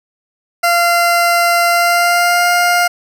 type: tone with pitch glide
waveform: 20% pulse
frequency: 690 to 704.5 Hz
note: F5 to F5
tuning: -21 to +15 cents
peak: -5 dBFS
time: 0.63-2.88 s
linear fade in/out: 10 ms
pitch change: +36 cents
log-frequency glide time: 1.69-2.49 s
effects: none